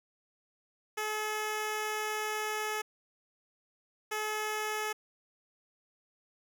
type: tone bursts at uneven times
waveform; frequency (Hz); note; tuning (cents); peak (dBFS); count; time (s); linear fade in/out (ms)
10% pulse; 428; A4; -48; -24; 2; 0.97-2.82 / 4.11-4.93; 10
effects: none